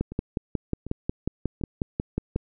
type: two click trains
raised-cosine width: 3 ms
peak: -12 / -23 dBFS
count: 14 / 4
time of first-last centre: 0.01-2.361 / 0.12-2.359 s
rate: 5.53 / 1.34 Hz
effects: none